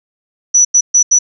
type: tone bursts at uneven times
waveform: sine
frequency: 5920 Hz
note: F#8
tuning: in tune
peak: -5 dBFS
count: 4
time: 0.54-0.65 / 0.74-0.81 / 0.94-1.03 / 1.11-1.19 s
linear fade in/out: 10 ms
effects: none